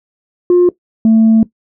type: tone pair in turn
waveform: sine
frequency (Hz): 355.1 / 222.7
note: F4 / A3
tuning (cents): +29 / +21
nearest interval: minor sixth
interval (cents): 808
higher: first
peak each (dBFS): -3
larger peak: neither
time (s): 0.5-0.69 / 1.05-1.43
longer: second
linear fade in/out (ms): 2
effects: noise-tail reverb RT60 0.1 s tail -18 dB re dry + tanh soft clip ceiling -3 dBFS